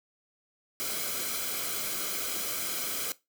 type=noise with comb filter; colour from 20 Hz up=white; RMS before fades=-33 dBFS; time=0.8-3.12 s; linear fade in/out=0 ms; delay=1.1 ms; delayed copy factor=-0.65; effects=noise-tail reverb RT60 0.2 s tail -18 dB re dry